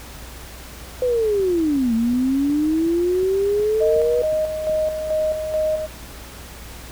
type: linear two-way sweep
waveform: sine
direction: down then up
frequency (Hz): 510 to 223.3 to 490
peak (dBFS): -16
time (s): 1.02-4.22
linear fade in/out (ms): 2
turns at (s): 1.94
type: click train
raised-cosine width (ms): 3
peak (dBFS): -24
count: 10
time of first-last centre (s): 1.4-4.697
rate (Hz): 2.73
type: tone with tremolo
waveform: sine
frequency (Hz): 622.3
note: D#5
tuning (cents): 0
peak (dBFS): -17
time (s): 3.8-5.87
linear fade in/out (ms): 20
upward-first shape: square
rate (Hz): 2.3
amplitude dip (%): 50
effects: added 60 Hz sine -39 dBFS peak until 6.91 s + pink hiss -39 dBFS RMS until 6.91 s